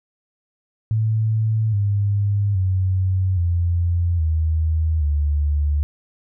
sine tone with pitch steps, 110 / 101.45 / 93.57 / 86.3 / 79.6 / 73.42 Hz, A2 / G#2 / F#2 / F2 / D#2 / D2, 0 / -40 / +20 / -20 / +40 / 0 cents, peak -16 dBFS, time 0.91-5.83 s, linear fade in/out 0 ms, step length 820 ms, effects none

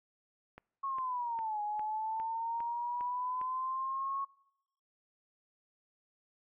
click train, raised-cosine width 0.5 ms, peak -34 dBFS, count 8, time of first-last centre 0.58-3.414 s, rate 2.47 Hz
sine linear two-way sweep, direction down then up, 1103 to 830.6 to 1103 Hz, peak -33 dBFS, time 0.83-4.25 s, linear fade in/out 10 ms, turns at 1.61 s
effects noise-tail reverb RT60 0.9 s tail -25 dB re dry

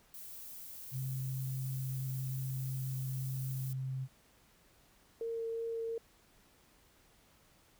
violet noise, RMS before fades -48 dBFS, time 0.14-3.73 s, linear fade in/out 2 ms
sine tone, 131.6 Hz, C3, 10 cents sharp, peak -35 dBFS, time 0.91-4.08 s, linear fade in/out 50 ms
sine tone with vibrato, 457 Hz, A#4, 34 cents flat, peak -35 dBFS, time 5.21-5.98 s, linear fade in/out 2 ms, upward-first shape triangle, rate 2.8 Hz, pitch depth 10 cents each way
effects pink hiss -66 dBFS RMS until 7.79 s

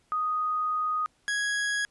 sine / 40% pulse tone pair in turn, 1244.5 / 1661.2 Hz, D#6 / G#6, 0 / 0 cents, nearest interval perfect fourth, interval 500 cents, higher second, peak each -25 dBFS, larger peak neither, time 0.12-1.06 / 1.28-1.85 s, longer first, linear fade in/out 0 ms, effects pink hiss -67 dBFS RMS until 1.9 s + resampled to 24000 Hz

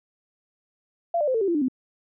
sine tone with pitch steps, 682 / 593.7 / 516.9 / 450 / 391.7 / 341 / 296.9 / 258.4 Hz, F5 / D5 / C5 / A4 / G4 / F4 / D4 / C4, -41 / +19 / -21 / +39 / -1 / -41 / +19 / -21 cents, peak -20 dBFS, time 1.14-1.684 s, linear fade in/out 5 ms, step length 68 ms, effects none

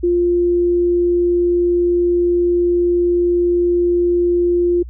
sine tone, 349.7 Hz, F4, 2 cents sharp, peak -12 dBFS, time 0.03-4.83 s, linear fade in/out 10 ms, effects added 60 Hz sine -29 dBFS peak until 4.89 s

